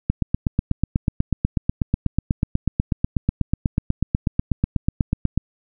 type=click train; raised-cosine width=5 ms; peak=-5 dBFS; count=44; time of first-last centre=0.1-5.376 s; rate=8.15 Hz; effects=none